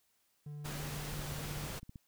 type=tone; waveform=triangle; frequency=147.5 Hz; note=D3; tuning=8 cents sharp; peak=-40 dBFS; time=0.46-1.67 s; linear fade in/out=5 ms
type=noise; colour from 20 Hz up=pink; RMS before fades=-43 dBFS; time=0.64-1.8 s; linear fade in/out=20 ms
type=click train; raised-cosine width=5 ms; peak=-35 dBFS; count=14; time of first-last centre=1.13-1.958 s; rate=15.7 Hz
effects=white hiss -75 dBFS RMS until 2.07 s